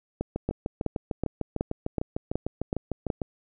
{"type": "two click trains", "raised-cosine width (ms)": 2, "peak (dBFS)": [-13, -15], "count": [8, 21], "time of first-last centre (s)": [[0.49, 3.102], [0.21, 3.218]], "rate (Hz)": [2.68, 6.65], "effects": []}